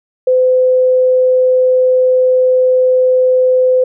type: tone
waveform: sine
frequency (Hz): 510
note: C5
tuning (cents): -44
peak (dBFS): -7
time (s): 0.27-3.84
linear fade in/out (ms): 5
effects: none